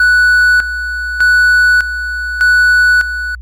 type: tone with tremolo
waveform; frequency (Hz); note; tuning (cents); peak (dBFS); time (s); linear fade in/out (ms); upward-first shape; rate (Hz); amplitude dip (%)
triangle; 1480; F#6; 0; -4; 0-3.35; 2; square; 0.83; 70
effects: added 60 Hz sine -26 dBFS peak until 3.41 s + Opus 32 kbps